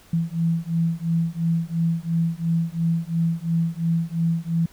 sine beating tone pair, 164.81 / 167.71 Hz, E3 / E3, 0 / +30 cents, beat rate 2.9 Hz, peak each -23 dBFS, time 0.13-4.66 s, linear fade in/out 5 ms, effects pink hiss -52 dBFS RMS until 4.72 s

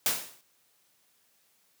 white noise with exponential decay, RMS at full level -23 dBFS, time 0.06-0.41 s, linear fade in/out 1 ms, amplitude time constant 76 ms, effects white hiss -68 dBFS RMS until 1.8 s + high-pass 100 Hz 12 dB/octave

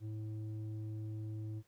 square tone with low-pass filter, 108.4 Hz, A2, 25 cents flat, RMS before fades -42 dBFS, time 0-1.63 s, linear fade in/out 50 ms, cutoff 250 Hz, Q 2.3, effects pink hiss -74 dBFS RMS until 1.67 s

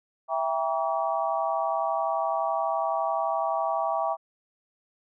sine chord, E diminished seventh, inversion none, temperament just, 659.3 / 791.1 / 949.3 / 1139.2 Hz, E5 / G5 / Bb5 / Db6, 0 / +16 / +31 / +47 cents, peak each -28 / -29 / -32 / -31 dBFS, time 0.28-4.17 s, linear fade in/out 50 ms, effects none

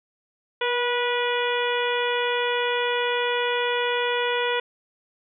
harmonic tone with a mistuned harmonic, 487.6 Hz, B4, 22 cents flat, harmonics 1 / 2 / 3 / 4 / 5 / 6 / 7, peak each -25 / -28 / -30 / -31 / -32 / -33 / -33 dBFS, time 0.61-4.6 s, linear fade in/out 5 ms, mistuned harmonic 1, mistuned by -18 cents, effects none

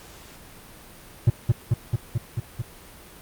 triangle tone with echo, 116.54 Hz, A#2, in tune, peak -10 dBFS, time 1.27-1.3 s, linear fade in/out 5 ms, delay 220 ms, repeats 6, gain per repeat -2 dB, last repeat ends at 2.62 s, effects pink hiss -46 dBFS RMS until 3.21 s + Opus 48 kbps

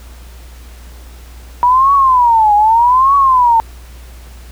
sine tone with vibrato, 963 Hz, B5, 44 cents flat, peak -6 dBFS, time 1.63-3.6 s, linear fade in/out 0 ms, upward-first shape triangle, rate 0.82 Hz, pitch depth 280 cents each way, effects added 60 Hz sine -32 dBFS peak until 4.51 s + pink hiss -42 dBFS RMS until 4.51 s

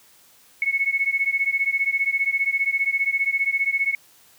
sine beating tone pair, 2195 / 2210 Hz, C#7 / C#7, -18 / -6 cents, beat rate 15 Hz, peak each -22 / -23 dBFS, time 0.62-3.95 s, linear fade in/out 2 ms, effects white hiss -54 dBFS RMS until 4.38 s + high-pass 60 Hz 12 dB/octave

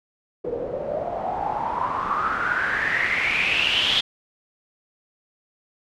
white noise with low-pass filter sweep, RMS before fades -24 dBFS, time 0.44-4.01 s, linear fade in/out 10 ms, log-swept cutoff 460 to 3400 Hz, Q 8.5, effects none

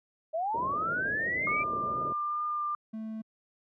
sine linear sweep, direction up, 613 to 2372 Hz, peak -28 dBFS, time 0.33-1.64 s, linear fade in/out 20 ms
white low-pass noise, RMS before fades -40 dBFS, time 0.54-2.13 s, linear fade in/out 5 ms, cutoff 660 Hz, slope 96 dB/octave
sine tone with vibrato, 1200 Hz, D6, 37 cents sharp, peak -29 dBFS, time 1.47-2.75 s, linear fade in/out 2 ms, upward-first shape triangle, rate 2.3 Hz, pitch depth 13 cents each way
triangle tone, 220 Hz, A3, in tune, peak -33 dBFS, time 2.93-3.22 s, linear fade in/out 10 ms
effects high-pass 80 Hz 12 dB/octave

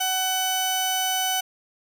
sawtooth tone pair together, 750 / 3000 Hz, F#5 / F#7, +23 / +23 cents, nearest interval 2 octaves, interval 2400 cents, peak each -21 / -21 dBFS, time 0-1.41 s, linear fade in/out 10 ms, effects none

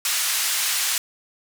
white band-pass noise, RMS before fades -23 dBFS, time 0.05-0.98 s, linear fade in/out 2 ms, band 1300 to 11000 Hz, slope 12 dB/octave, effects none

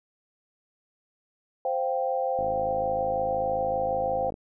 sine chord, C suspended fourth, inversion none, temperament equal, 523.3 / 698.5 / 784 Hz, C5 / F5 / G5, 0 / 0 / 0 cents, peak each -27 / -31 / -29 dBFS, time 1.65-4.3 s, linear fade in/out 2 ms
click train, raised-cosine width 2 ms, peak -25 dBFS, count 105, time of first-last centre 2.39-4.341 s, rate 53.3 Hz
effects none

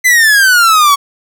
45% pulse exponential sweep, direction down, 2042 to 1108.7 Hz, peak -5 dBFS, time 0.04-0.96 s, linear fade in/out 20 ms, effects none

